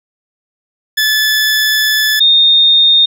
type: tone pair in turn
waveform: 20% pulse / sine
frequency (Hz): 1732 / 3670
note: A6 / A#7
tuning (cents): -28 / -28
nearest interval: octave + minor second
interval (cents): 1300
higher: second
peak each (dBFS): -5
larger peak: neither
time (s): 0.97-2.2 / 2.2-3.06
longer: first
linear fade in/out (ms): 10
effects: none